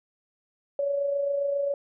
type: tone with amplitude modulation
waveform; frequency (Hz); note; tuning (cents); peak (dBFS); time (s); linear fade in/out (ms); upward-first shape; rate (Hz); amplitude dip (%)
sine; 564; C#5; +30; -22; 0.79-1.74; 2; sine; 27.4; 40
effects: none